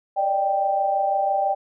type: tone cluster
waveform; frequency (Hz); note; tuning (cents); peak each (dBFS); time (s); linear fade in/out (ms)
sine; 580 / 606 / 785; D5 / D#5 / G5; -22 / -46 / +2; -28 / -26 / -20; 0.16-1.55; 20
effects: none